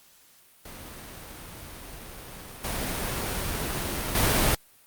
pink noise with level steps, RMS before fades -42 / -30 / -22 dBFS, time 0.65-4.55 s, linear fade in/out 5 ms, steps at 2.64 / 4.15 s, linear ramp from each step 2 ms, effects white hiss -57 dBFS RMS until 4.86 s + Opus 48 kbps

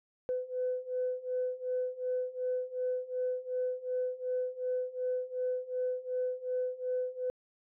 sine beating tone pair, 503 / 505.7 Hz, B4 / B4, +32 / +41 cents, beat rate 2.7 Hz, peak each -35 / -33 dBFS, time 0.29-7.3 s, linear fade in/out 0 ms, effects tanh soft clip ceiling -24 dBFS

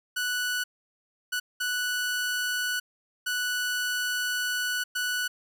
sawtooth tone bursts at uneven times, 1480 Hz, F#6, in tune, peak -23 dBFS, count 5, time 0.16-0.64 / 1.32-1.4 / 1.6-2.8 / 3.26-4.84 / 4.95-5.28 s, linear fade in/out 10 ms, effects none

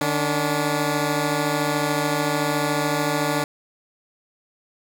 10% pulse tone pair together, 150.2 / 286.7 Hz, D3 / D4, +39 / -42 cents, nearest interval major seventh, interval 1119 cents, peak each -15 dBFS, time 0.01-3.44 s, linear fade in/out 2 ms, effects none

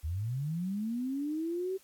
sine linear sweep, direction up, 71.2 to 387.5 Hz, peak -31 dBFS, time 0.03-1.78 s, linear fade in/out 20 ms, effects white hiss -62 dBFS RMS until 1.83 s + AAC 64 kbps

